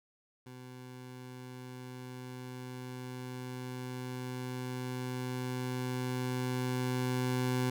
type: tone with level ramp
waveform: 20% pulse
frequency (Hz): 126.6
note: B2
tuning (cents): +43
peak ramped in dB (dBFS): -42 to -24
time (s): 0.46-7.7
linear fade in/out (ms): 5
effects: none

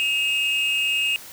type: tone pair together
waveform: triangle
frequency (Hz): 2556 / 2814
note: D#7 / F7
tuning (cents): +46 / +12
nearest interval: major second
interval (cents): 166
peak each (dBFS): -21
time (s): 0-1.16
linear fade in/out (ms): 0
effects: white hiss -41 dBFS RMS until 1.32 s

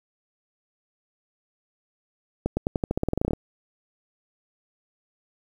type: accelerating click train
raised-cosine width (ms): 2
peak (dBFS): -10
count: 16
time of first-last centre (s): 2.46-3.334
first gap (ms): 110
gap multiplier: 0.9
effects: 8-bit

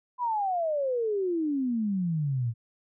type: exponential sweep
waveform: sine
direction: down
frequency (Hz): 1011 to 111.2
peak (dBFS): -25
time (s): 0.18-2.54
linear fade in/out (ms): 50
effects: none

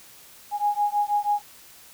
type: beating tone pair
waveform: sine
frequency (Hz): 823 / 829.2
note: G#5 / G#5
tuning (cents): -16 / -3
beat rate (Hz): 6.2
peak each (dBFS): -24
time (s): 0.51-1.42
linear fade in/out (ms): 50
effects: white hiss -49 dBFS RMS until 1.93 s

